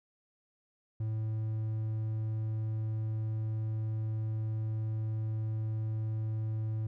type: tone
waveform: triangle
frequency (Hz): 109.6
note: A2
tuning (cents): -6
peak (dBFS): -29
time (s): 1-6.87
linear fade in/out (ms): 5
effects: none